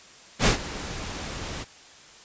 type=noise with ADSR envelope; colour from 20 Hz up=pink; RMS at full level=-17 dBFS; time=0.39-1.65 s; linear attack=69 ms; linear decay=110 ms; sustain=-17 dB; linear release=33 ms; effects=white hiss -49 dBFS RMS until 2.24 s + resampled to 16000 Hz